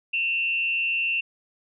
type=tone with frequency modulation; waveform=sine; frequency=2700 Hz; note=E7; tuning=41 cents sharp; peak=-22 dBFS; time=0.13-1.21 s; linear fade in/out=10 ms; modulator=173 Hz; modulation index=0.46; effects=none